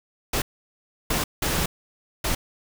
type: noise bursts at uneven times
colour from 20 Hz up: pink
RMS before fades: -24 dBFS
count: 4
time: 0.33-0.42 / 1.1-1.24 / 1.42-1.66 / 2.24-2.35 s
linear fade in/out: 5 ms
effects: none